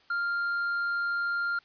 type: tone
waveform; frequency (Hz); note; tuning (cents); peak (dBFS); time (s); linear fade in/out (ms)
triangle; 1396.9; F6; 0; -25; 0.1-1.59; 5
effects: white hiss -61 dBFS RMS until 1.64 s + resampled to 11025 Hz